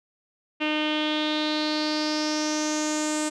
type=tone with low-pass filter sweep; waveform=sawtooth; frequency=305.2 Hz; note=D#4; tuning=33 cents flat; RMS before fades=-26 dBFS; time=0.6-3.3 s; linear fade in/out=20 ms; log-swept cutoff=2800 to 8000 Hz; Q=5.4; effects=none